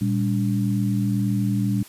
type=tone cluster; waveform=sine; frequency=116.8 / 198.7 / 286.8 Hz; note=A#2 / G3 / D4; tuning=+4 / +24 / -41 cents; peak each=-23 / -22 / -28 dBFS; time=0.01-1.83 s; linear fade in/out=5 ms; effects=white hiss -46 dBFS RMS until 1.88 s + resampled to 32000 Hz